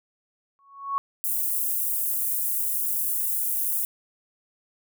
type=tone with exponential growth; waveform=sine; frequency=1108.7 Hz; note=C#6; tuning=in tune; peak=-20 dBFS; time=0.59-0.98 s; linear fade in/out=0 ms; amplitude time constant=83 ms
type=high-pass noise; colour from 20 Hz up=white; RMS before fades=-26 dBFS; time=1.24-3.85 s; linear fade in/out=0 ms; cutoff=10000 Hz; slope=24 dB/octave
effects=none